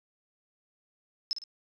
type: tone with echo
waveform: sine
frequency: 5200 Hz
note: E8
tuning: 24 cents flat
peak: -26 dBFS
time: 1.31-1.33 s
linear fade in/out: 0 ms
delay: 54 ms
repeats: 2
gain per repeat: -8 dB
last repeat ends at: 1.438 s
effects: resampled to 24000 Hz